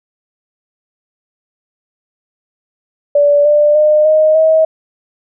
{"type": "tone with pitch steps", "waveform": "sine", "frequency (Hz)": [579, 592.9, 607.1, 621.6, 636.5], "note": ["D5", "D5", "D#5", "D#5", "D#5"], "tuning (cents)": [-25, 16, -43, -2, 39], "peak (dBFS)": -6, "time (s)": [3.15, 4.65], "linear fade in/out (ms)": 5, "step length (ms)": 300, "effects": []}